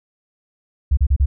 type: tone bursts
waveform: sine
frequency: 68.4 Hz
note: C#2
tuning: 23 cents flat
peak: -11 dBFS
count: 4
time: 0.91-1.26 s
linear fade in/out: 10 ms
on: 62 ms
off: 34 ms
effects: none